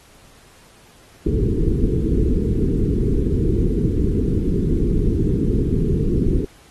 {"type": "low-pass noise", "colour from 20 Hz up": "pink", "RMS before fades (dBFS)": -18, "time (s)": [1.26, 6.45], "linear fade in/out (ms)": 5, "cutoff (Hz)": 450, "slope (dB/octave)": 96, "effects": ["pink hiss -50 dBFS RMS until 6.7 s", "AAC 32 kbps"]}